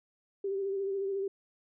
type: tone with vibrato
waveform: sine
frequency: 392 Hz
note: G4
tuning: in tune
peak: -30 dBFS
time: 0.44-1.28 s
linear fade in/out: 5 ms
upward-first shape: sine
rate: 14 Hz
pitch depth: 34 cents each way
effects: none